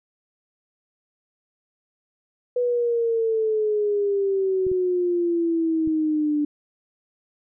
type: exponential sweep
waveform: sine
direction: down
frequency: 493.9 to 293.7 Hz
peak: -19 dBFS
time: 2.56-6.45 s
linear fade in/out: 5 ms
type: clicks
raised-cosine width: 5 ms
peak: -25 dBFS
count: 3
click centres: 4.667 / 4.716 / 5.875 s
effects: none